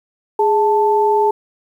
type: tone pair together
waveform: sine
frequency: 415.3 / 880 Hz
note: G#4 / A5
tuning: 0 / 0 cents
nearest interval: octave + minor second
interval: 1300 cents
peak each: -14 dBFS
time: 0.39-1.31 s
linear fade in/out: 5 ms
effects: 8-bit

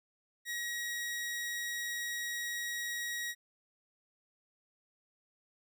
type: tone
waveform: sawtooth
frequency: 1901 Hz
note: A#6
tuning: 33 cents sharp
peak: -32 dBFS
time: 0.45-3.35 s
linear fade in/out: 50 ms
effects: none

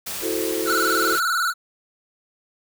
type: noise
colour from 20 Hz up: white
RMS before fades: -30 dBFS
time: 0.06-1.2 s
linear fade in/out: 10 ms
type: chord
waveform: sine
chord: F# half-diminished seventh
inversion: third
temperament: equal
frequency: 329.6 / 370 / 440 / 523.3 Hz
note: E4 / F#4 / A4 / C5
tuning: 0 / 0 / 0 / 0 cents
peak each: -27 / -28 / -27 / -32 dBFS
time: 0.21-1.18 s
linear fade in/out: 50 ms
type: tone with vibrato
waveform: square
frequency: 1396.9 Hz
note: F6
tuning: in tune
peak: -20 dBFS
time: 0.65-1.54 s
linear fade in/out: 50 ms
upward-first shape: square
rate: 20 Hz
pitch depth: 77 cents each way
effects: none

